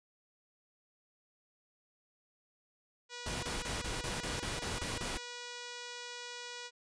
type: tone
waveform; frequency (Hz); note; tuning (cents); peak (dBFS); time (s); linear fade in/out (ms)
5% pulse; 485.3; B4; -30; -31; 3.09-6.71; 50
type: noise bursts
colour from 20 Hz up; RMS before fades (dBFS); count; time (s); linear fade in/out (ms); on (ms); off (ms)
pink; -38; 10; 3.26-5.176; 5; 170; 24
effects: resampled to 22050 Hz